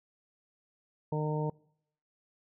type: harmonic tone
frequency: 152.5 Hz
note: D#3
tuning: 34 cents flat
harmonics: 1 / 2 / 3 / 4 / 5 / 6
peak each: -31 / -40 / -35 / -41 / -47 / -39 dBFS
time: 1.12-1.5 s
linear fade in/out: 5 ms
effects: noise-tail reverb RT60 0.7 s tail -25 dB re dry